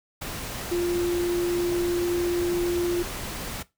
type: tone in noise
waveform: sine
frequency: 349.2 Hz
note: F4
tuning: in tune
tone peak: -22 dBFS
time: 0.71-3.03 s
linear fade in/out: 10 ms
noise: pink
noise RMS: -34 dBFS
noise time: 0.21-3.63 s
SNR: +9 dB
effects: noise-tail reverb RT60 0.2 s tail -18 dB re dry